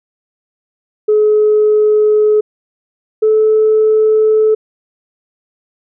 sine tone pair in turn, 425.1 / 434 Hz, G#4 / A4, +40 / -24 cents, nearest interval unison, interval 36 cents, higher second, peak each -6 dBFS, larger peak neither, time 1.08-2.41 / 3.22-4.55 s, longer neither, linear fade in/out 10 ms, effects tanh soft clip ceiling -3 dBFS

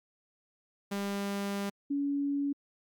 sawtooth / sine tone pair in turn, 200 / 282.8 Hz, G3 / C#4, +35 / +35 cents, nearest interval tritone, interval 600 cents, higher second, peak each -28 dBFS, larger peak neither, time 0.91-1.7 / 1.9-2.53 s, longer first, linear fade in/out 10 ms, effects Opus 48 kbps

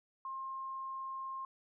sine tone, 1064 Hz, C6, 29 cents sharp, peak -39 dBFS, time 0.25-1.45 s, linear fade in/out 2 ms, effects none

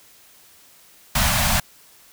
pink band-stop noise, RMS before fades -19 dBFS, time 1.15-1.6 s, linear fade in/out 5 ms, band 240 to 590 Hz, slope 96 dB/octave, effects white hiss -51 dBFS RMS until 2.12 s

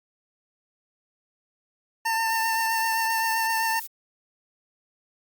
25% pulse tone with vibrato, 900 Hz, A5, 39 cents sharp, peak -19 dBFS, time 2.05-3.8 s, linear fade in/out 10 ms, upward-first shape triangle, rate 7.7 Hz, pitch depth 23 cents each way
violet noise bursts, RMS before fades -36 dBFS, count 4, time 2.29-3.873 s, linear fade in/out 10 ms, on 380 ms, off 21 ms
effects Opus 48 kbps

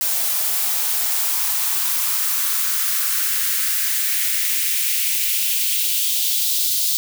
blue noise with high-pass filter sweep, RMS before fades -20 dBFS, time 0.01-6.97 s, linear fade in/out 0 ms, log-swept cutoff 590 to 4000 Hz, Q 2.3, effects none

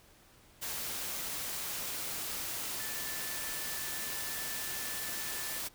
sine tone in noise, 1756 Hz, A6, 4 cents flat, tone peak -46 dBFS, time 2.79-5.6 s, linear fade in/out 20 ms, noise white, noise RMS -38 dBFS, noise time 0.61-5.69 s, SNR -11 dB, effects pink hiss -61 dBFS RMS until 5.74 s

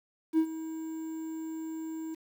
triangle tone with ADSR envelope, 320 Hz, D#4, 49 cents sharp, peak -17 dBFS, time 0.33-2.15 s, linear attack 50 ms, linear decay 75 ms, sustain -16 dB, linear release 12 ms, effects tanh soft clip ceiling -16 dBFS + 9-bit

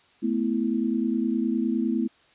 sine chord, A suspended second, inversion none, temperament equal with one note detuned, 220 / 249.8 / 329.6 Hz, A3 / B3 / E4, 0 / +20 / 0 cents, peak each -26 / -26 / -28 dBFS, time 0.22-2.08 s, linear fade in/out 20 ms, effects white hiss -59 dBFS RMS until 2.34 s + resampled to 8000 Hz

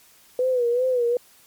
sine tone with vibrato, 493.9 Hz, B4, in tune, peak -18 dBFS, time 0.39-1.17 s, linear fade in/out 2 ms, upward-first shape sine, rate 2.6 Hz, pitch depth 81 cents each way, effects white hiss -54 dBFS RMS until 1.46 s + MP3 96 kbps

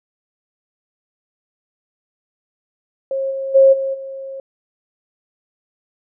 sine tone with level steps, 539 Hz, C#5, 49 cents flat, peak -18 / -21 / -6 / -18 / -27 dBFS, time 3.11-4.4 s, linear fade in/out 2 ms, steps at 3.3 / 3.54 / 3.72 / 3.93 s, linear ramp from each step 20 ms, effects none

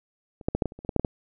clicks, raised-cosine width 2 ms, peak -29 / -10 / -11 / -8 / -14 / -29 / -29 / -25 / -14 / -9 / -9 / -12 dBFS, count 12, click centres 0.412 / 0.485 / 0.55 / 0.622 / 0.657 / 0.721 / 0.79 / 0.849 / 0.892 / 0.963 / 0.996 / 1.048 s, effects none

